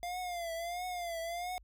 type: tone with vibrato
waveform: square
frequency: 695 Hz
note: F5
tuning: 9 cents flat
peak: -37 dBFS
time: 0.03-1.58 s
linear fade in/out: 0 ms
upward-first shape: triangle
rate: 1.5 Hz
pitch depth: 100 cents each way
effects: added 50 Hz sine -57 dBFS peak until 1.63 s